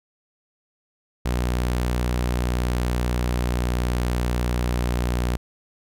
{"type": "tone with pitch glide", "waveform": "sawtooth", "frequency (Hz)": [61, 60.58], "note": ["B1", "B1"], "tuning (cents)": [-21, -33], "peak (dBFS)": -17, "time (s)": [1.25, 5.37], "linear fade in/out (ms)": 10, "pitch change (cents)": -12, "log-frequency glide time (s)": [2.11, 4.92], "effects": []}